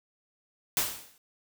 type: noise with exponential decay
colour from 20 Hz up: white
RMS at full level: -24 dBFS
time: 0.77-1.18 s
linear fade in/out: 1 ms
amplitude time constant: 87 ms
effects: none